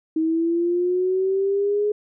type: linear sweep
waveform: sine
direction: up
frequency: 316.2 to 420 Hz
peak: -18 dBFS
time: 0.16-1.92 s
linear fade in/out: 5 ms
effects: none